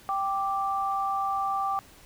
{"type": "tone pair together", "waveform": "sine", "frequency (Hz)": [784, 1174.7], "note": ["G5", "D6"], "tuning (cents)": [0, 0], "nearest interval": "perfect fifth", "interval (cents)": 700, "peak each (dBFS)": -28, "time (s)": [0.09, 1.79], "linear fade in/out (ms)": 0, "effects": ["pink hiss -53 dBFS RMS until 2.05 s"]}